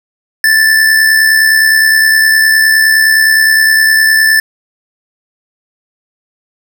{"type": "tone with amplitude modulation", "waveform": "square", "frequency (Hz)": 1760, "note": "A6", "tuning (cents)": 0, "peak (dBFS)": -4, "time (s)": [0.44, 4.4], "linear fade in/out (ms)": 2, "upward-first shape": "sine", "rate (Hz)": 69.7, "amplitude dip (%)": 45, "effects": []}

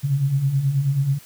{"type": "beating tone pair", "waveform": "sine", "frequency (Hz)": [130.81, 140.11], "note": ["C3", "C#3"], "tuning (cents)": [0, 19], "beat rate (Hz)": 9.3, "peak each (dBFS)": [-25, -18], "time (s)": [0.03, 1.19], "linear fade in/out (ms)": 20, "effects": ["white hiss -47 dBFS RMS until 1.25 s"]}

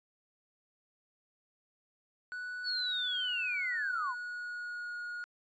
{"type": "tone with pitch glide", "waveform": "triangle", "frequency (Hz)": [1480, 1442], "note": ["F#6", "F#6"], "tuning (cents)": [0, -45], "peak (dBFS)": -36, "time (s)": [2.32, 5.24], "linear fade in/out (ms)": 0, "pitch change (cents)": -45, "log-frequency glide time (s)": [3.21, 4.97]}
{"type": "linear sweep", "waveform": "sine", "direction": "down", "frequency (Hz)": [4490, 931], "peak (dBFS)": -32, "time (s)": [2.63, 4.15], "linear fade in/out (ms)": 50}
{"effects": ["resampled to 16000 Hz"]}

